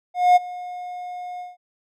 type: tone with ADSR envelope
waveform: triangle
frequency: 719 Hz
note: F#5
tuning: 50 cents flat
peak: -7 dBFS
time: 0.14-1.57 s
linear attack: 220 ms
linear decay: 22 ms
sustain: -21 dB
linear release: 170 ms
effects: none